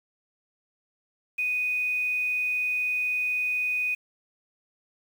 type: tone with quantisation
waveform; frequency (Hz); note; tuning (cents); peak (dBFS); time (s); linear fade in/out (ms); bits
sine; 2488; D#7; -1; -24; 1.38-3.95; 10; 8
effects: none